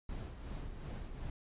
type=noise with tremolo; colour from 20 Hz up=brown; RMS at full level=-41 dBFS; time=0.09-1.3 s; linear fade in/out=2 ms; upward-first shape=sine; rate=2.7 Hz; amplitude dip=50%; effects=resampled to 8000 Hz